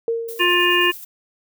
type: tone with exponential decay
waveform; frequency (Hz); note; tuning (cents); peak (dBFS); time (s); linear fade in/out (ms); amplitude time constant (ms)
sine; 460.4; A#4; -22; -16; 0.08-0.77; 1; 150
type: noise with tremolo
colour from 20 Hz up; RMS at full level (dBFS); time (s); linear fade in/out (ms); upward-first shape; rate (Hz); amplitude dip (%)
violet; -35; 0.28-1.05; 10; square; 9.4; 35
type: harmonic tone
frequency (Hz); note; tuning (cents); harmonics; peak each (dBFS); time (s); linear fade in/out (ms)
353.4; F4; +21; 1 / 3 / 5 / 7 / 8; -20 / -22 / -20 / -21 / -19; 0.39-0.92; 20
effects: none